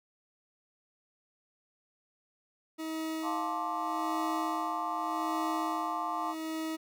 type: tone with tremolo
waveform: 40% pulse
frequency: 318.6 Hz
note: D#4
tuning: 41 cents sharp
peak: -32 dBFS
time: 2.78-6.77 s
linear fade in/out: 20 ms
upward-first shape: sine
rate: 0.84 Hz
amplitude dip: 70%
type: chord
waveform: sine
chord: D minor seventh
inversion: first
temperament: just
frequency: 704.8 / 881 / 1057.2 / 1174.7 Hz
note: F5 / A5 / C6 / D6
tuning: +16 / +2 / +18 / 0 cents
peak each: -37 dBFS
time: 3.22-6.35 s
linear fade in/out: 50 ms
effects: none